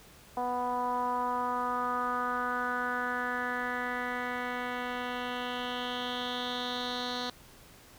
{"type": "tone with low-pass filter sweep", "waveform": "10% pulse", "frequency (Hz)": 246.9, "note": "B3", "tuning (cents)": 0, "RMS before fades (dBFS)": -33, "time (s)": [0.37, 7.3], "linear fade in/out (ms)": 2, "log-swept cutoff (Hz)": [850, 4300], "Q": 4.2, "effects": ["pink hiss -55 dBFS RMS until 7.98 s"]}